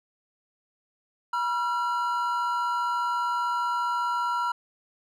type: tone pair together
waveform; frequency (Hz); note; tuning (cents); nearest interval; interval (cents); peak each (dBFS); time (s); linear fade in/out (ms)
triangle; 967 / 1367.5; B5 / F6; -37 / -37; tritone; 600; -25 / -26; 1.33-4.52; 5
effects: none